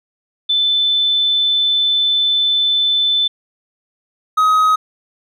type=tone pair in turn; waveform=sine / triangle; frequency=3520 / 1263.7 Hz; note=A7 / D#6; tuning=0 / +26 cents; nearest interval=octave + tritone; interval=1774 cents; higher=first; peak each=-12 / -8 dBFS; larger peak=second; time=0.49-3.28 / 4.37-4.76 s; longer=first; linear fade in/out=10 ms; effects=none